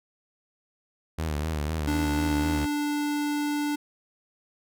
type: tone with vibrato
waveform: sawtooth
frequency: 76.8 Hz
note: D#2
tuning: 22 cents flat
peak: -23 dBFS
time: 1.18-2.66 s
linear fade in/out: 10 ms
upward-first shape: sine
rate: 4 Hz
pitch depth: 88 cents each way
type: tone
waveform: square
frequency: 293.7 Hz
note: D4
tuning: in tune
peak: -26 dBFS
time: 1.87-3.76 s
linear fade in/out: 10 ms
effects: none